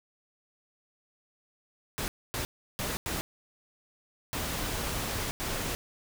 pink noise bursts at uneven times, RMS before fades -33 dBFS, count 6, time 1.98-2.08 / 2.34-2.45 / 2.79-2.97 / 3.06-3.21 / 4.33-5.31 / 5.4-5.75 s, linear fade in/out 0 ms, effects none

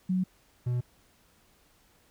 sine / triangle tone pair in turn, 184.9 / 122.91 Hz, F#3 / B2, -1 / -8 cents, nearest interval perfect fifth, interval 707 cents, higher first, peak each -24 dBFS, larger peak neither, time 0.09-0.24 / 0.66-0.81 s, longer neither, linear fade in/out 10 ms, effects pink hiss -64 dBFS RMS until 2.1 s

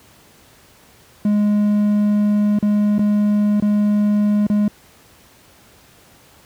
triangle tone with dropouts, 207.7 Hz, G#3, in tune, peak -11 dBFS, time 1.25-4.68 s, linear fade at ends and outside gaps 2 ms, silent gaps 2.588-2.626 / 2.983-2.992 / 3.6-3.623 / 4.467-4.499 s, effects pink hiss -49 dBFS RMS until 6.45 s + high-pass 60 Hz 12 dB/octave

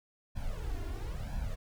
brown noise with flanger, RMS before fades -36 dBFS, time 0.35-1.56 s, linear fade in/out 20 ms, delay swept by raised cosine 1.2 to 2.9 ms, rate 1 Hz, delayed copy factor +0.9, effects none

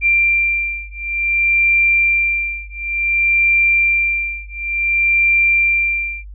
sine beating tone pair, 2368 / 2368.56 Hz, D7 / D7, +14 / +14 cents, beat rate 0.56 Hz, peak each -16 dBFS, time 0.01-6.25 s, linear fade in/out 50 ms, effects added 50 Hz sine -31 dBFS peak until 6.34 s

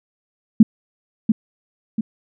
sine tone with echo, 220 Hz, A3, in tune, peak -3 dBFS, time 0.6-0.63 s, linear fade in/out 5 ms, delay 690 ms, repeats 2, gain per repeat -7 dB, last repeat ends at 2.01 s, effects none

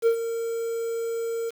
triangle tone with ADSR envelope, 459.7 Hz, A#4, 24 cents flat, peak -13 dBFS, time 0.02-1.51 s, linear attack 46 ms, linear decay 88 ms, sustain -11 dB, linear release 25 ms, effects 7-bit

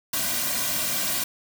white noise with comb filter, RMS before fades -26 dBFS, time 0.13-1.24 s, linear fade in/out 5 ms, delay 2.3 ms, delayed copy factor -0.85, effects none

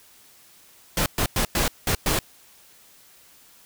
pink noise bursts at uneven times, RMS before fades -22 dBFS, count 6, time 0.97-1.06 / 1.18-1.26 / 1.36-1.45 / 1.55-1.68 / 1.87-1.95 / 2.06-2.19 s, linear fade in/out 2 ms, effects white hiss -53 dBFS RMS until 3.65 s

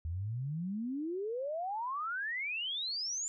sine exponential sweep, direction up, 77.78 to 7260 Hz, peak -34 dBFS, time 0.05-3.28 s, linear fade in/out 0 ms, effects none

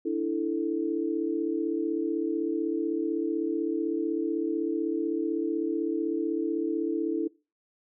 sine chord, D suspended second, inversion none, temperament equal, 293.7 / 329.6 / 440 Hz, D4 / E4 / A4, 0 / 0 / 0 cents, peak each -31 / -28 / -32 dBFS, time 0.05-7.28 s, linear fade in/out 10 ms, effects noise-tail reverb RT60 0.3 s tail -22 dB re dry

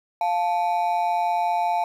triangle ring-modulated tone, 788 Hz, G5, 9 cents sharp, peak -15 dBFS, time 0.21-1.84 s, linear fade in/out 2 ms, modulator 87.3 Hz, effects 9-bit

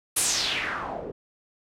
white noise with low-pass filter sweep, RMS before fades -28 dBFS, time 0.16-1.12 s, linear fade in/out 10 ms, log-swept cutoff 11000 to 390 Hz, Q 3.4, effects none

